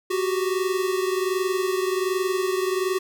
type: tone pair together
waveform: square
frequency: 370 / 391.3 Hz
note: F#4 / G4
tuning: 0 / -3 cents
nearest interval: minor second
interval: 97 cents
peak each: -24 / -28 dBFS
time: 0.1-2.99 s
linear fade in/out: 10 ms
effects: none